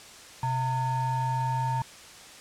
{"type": "ring-modulated tone", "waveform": "triangle", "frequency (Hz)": 392, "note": "G4", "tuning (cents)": 0, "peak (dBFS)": -20, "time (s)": [0.43, 1.82], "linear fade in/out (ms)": 2, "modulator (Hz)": 519, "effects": ["white hiss -47 dBFS RMS until 2.4 s", "low-pass 8000 Hz 12 dB/octave"]}